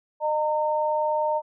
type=tone pair together; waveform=sine; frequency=610 / 915 Hz; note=D#5 / A#5; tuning=-34 / -32 cents; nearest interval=perfect fifth; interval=702 cents; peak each=-24 dBFS; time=0.2-1.42 s; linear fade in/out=50 ms; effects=none